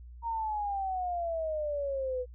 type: exponential sweep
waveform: sine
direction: down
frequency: 938 to 493.9 Hz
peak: -30 dBFS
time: 0.22-2.26 s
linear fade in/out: 50 ms
effects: added 60 Hz sine -45 dBFS peak until 2.34 s